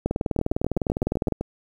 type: two click trains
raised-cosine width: 2 ms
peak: -9 / -12 dBFS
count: 26 / 9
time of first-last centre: 0.06-1.323 / 0.39-1.41 s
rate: 19.8 / 7.84 Hz
effects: 8-bit